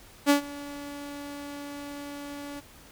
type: tone with ADSR envelope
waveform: sawtooth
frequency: 286.4 Hz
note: D4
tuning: 43 cents flat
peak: -12 dBFS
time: 0.26-2.61 s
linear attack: 39 ms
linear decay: 110 ms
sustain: -21 dB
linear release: 23 ms
effects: pink hiss -52 dBFS RMS until 2.91 s